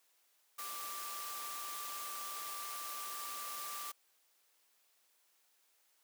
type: tone in noise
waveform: sine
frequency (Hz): 1174.7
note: D6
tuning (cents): 0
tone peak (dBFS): -45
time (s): 0.58-3.92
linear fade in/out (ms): 10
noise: white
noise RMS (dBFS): -45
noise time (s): 0.58-3.92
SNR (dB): -3
effects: white hiss -73 dBFS RMS until 6.03 s + high-pass 400 Hz 12 dB/octave